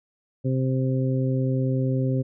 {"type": "harmonic tone", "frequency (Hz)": 130.81, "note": "C3", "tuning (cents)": 0, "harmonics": [1, 2, 3, 4], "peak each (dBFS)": [-22, -27, -32, -32], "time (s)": [0.44, 2.23], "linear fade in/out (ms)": 20, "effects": []}